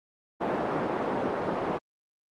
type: band-pass noise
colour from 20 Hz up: pink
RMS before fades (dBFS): -29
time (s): 0.4-1.79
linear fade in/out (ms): 20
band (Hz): 290 to 1000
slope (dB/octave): 12
effects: Opus 24 kbps

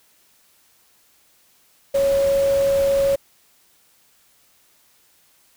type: tone in noise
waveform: sine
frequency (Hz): 553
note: C#5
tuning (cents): -4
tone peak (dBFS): -15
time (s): 1.94-3.16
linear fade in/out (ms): 10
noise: pink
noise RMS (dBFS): -33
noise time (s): 1.94-3.16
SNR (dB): +15
effects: white hiss -58 dBFS RMS until 5.56 s

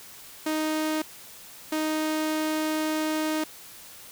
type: tone pair in turn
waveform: sawtooth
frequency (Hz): 311.1 / 311.1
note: D#4 / D#4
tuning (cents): 0 / 0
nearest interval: unison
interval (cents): 0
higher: neither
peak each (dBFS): -21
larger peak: neither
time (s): 0.46-1.02 / 1.72-3.44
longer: second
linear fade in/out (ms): 5
effects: white hiss -46 dBFS RMS until 4.11 s

